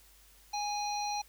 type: harmonic tone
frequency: 826 Hz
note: G#5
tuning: 10 cents flat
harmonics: 1 / 3 / 5 / 7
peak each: -33 / -44 / -40 / -42 dBFS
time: 0.53-1.22 s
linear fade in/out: 10 ms
effects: added 50 Hz sine -62 dBFS peak until 1.28 s + white hiss -61 dBFS RMS until 1.28 s